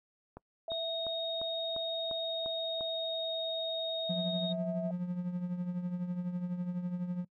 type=click train; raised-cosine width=1 ms; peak=-31 dBFS; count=8; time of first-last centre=0.37-2.809 s; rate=2.87 Hz
type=tone with pitch glide; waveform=sine; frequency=659.3 to 652.5 Hz; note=E5 to E5; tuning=0 to -18 cents; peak=-35 dBFS; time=0.68-4.91 s; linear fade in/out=2 ms; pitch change=-18 cents; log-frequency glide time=1.91-3.29 s
type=tone; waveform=sine; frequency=3729 Hz; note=A#7; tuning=in tune; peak=-35 dBFS; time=0.7-4.53 s; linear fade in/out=10 ms
type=tone with tremolo; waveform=triangle; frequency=178.1 Hz; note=F3; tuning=34 cents sharp; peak=-28 dBFS; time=4.09-7.25 s; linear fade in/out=10 ms; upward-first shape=triangle; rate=12 Hz; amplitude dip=65%
effects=noise-tail reverb RT60 0.1 s tail -24 dB re dry